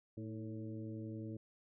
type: harmonic tone with a mistuned harmonic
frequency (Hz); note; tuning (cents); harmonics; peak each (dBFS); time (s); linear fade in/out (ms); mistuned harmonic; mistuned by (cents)
111.3; A2; +20; 1 / 2 / 3 / 4 / 5; -45 / -48 / -47 / -55 / -57; 0.17-1.37; 5; 3; -54
effects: none